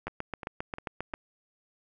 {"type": "two click trains", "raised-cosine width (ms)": 0.5, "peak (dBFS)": [-18, -24], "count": [9, 4], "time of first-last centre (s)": [[0.07, 1.14], [0.08, 1.136]], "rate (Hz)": [7.48, 2.84], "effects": []}